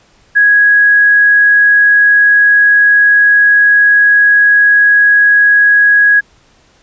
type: tone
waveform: sine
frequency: 1661.2 Hz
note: G#6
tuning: in tune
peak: -4 dBFS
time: 0.35-6.21 s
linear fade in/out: 20 ms
effects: pink hiss -49 dBFS RMS until 6.82 s + resampled to 16000 Hz